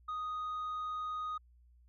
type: tone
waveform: sine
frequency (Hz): 1244.5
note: D#6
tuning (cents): 0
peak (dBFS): -33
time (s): 0.08-1.38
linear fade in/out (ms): 10
effects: tanh soft clip ceiling -35 dBFS + added 60 Hz sine -60 dBFS peak until 1.88 s